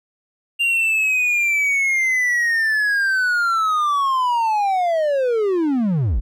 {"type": "linear sweep", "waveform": "triangle", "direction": "down", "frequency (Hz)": [2794, 36.71], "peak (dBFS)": -14, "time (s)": [0.59, 6.21], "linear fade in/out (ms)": 20, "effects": []}